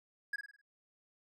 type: tone with echo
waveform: triangle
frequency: 1661.2 Hz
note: G#6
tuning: in tune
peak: -31 dBFS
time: 0.33-0.36 s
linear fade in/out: 5 ms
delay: 51 ms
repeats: 5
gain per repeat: -7 dB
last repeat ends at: 0.615 s
effects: none